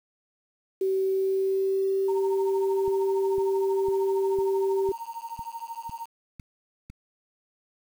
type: tone with pitch glide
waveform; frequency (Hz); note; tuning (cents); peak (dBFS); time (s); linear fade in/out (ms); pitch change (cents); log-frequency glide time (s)
sine; 382.7 to 388.3; G4 to G4; -42 to -16; -22; 0.81-4.92; 5; +26; 0.94-2.18
type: tone with tremolo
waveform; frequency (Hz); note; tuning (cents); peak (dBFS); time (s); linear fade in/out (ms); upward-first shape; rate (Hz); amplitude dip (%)
sine; 922; A#5; -19; -30; 2.08-6.06; 5; triangle; 13; 95
type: click train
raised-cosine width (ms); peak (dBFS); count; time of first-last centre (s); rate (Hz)
5; -30; 9; 2.88-6.9; 1.99
effects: 8-bit